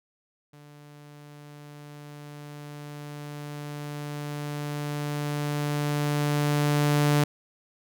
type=tone with level ramp; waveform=sawtooth; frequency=146.83 Hz; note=D3; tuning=in tune; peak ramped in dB=-44 to -15 dBFS; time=0.53-7.24 s; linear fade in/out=5 ms; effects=none